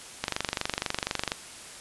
click train, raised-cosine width 0.2 ms, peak -9 dBFS, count 27, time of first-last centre 0.24-1.319 s, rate 24.1 Hz, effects white hiss -44 dBFS RMS until 1.8 s + resampled to 24000 Hz

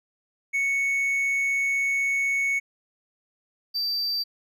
triangle tone pair in turn, 2216 / 4663 Hz, C#7 / D8, -1 / -13 cents, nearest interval octave + minor second, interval 1288 cents, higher second, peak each -20 / -23 dBFS, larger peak first, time 0.53-2.6 / 3.74-4.24 s, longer first, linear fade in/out 20 ms, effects none

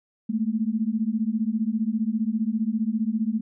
sine beating tone pair, 212.8 / 227.8 Hz, G#3 / A#3, +42 / -40 cents, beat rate 15 Hz, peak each -25 dBFS, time 0.29-3.41 s, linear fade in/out 10 ms, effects none

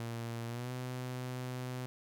sawtooth tone with pitch glide, 116.54 to 126.36 Hz, A#2 to B2, 0 to +40 cents, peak -34 dBFS, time 0-1.86 s, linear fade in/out 0 ms, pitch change +140 cents, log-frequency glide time 0.47-0.71 s, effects none

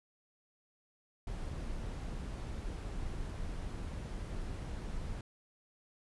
brown noise, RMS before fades -40 dBFS, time 1.27-5.21 s, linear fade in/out 2 ms, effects resampled to 24000 Hz

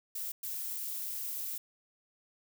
violet noise bursts at uneven times, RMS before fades -38 dBFS, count 2, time 0.15-0.32 / 0.43-1.58 s, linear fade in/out 5 ms, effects none

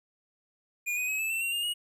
square tone with pitch steps, 2434 / 2494 / 2555 / 2618 / 2682 / 2748 / 2815 / 2885 Hz, D#7 / D#7 / D#7 / E7 / E7 / F7 / F7 / F#7, -39 / +3 / +45 / -13 / +29 / -29 / +13 / -44 cents, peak -29 dBFS, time 0.86-1.74 s, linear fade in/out 20 ms, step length 110 ms, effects none

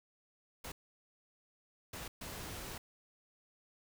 pink noise bursts at uneven times, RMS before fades -45 dBFS, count 3, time 0.64-0.72 / 1.93-2.08 / 2.21-2.78 s, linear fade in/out 5 ms, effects none

